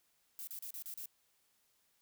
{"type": "noise bursts", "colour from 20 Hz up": "violet", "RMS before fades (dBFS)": -45, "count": 6, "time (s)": [0.39, 1.057], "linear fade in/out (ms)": 0, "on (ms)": 82, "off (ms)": 35, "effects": ["white hiss -75 dBFS RMS until 2.01 s"]}